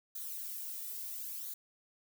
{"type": "noise with flanger", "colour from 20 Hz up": "violet", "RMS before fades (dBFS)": -42, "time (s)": [0.15, 1.54], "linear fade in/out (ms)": 5, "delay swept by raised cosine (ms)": [0.37, 1.87], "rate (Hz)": 0.73, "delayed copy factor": -0.55, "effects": []}